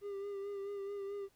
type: tone with vibrato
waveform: triangle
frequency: 400.1 Hz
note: G4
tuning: 35 cents sharp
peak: -37 dBFS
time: 0.01-1.29 s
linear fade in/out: 50 ms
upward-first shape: sine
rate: 4.6 Hz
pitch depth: 32 cents each way
effects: pink hiss -72 dBFS RMS until 1.35 s